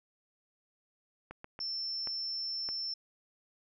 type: clicks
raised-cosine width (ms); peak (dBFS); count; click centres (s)
0.5; -29; 5; 1.31 / 1.444 / 1.591 / 2.073 / 2.689
type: tone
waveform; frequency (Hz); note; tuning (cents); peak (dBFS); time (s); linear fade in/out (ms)
sine; 5360; E8; +28; -34; 1.6-2.94; 5
effects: none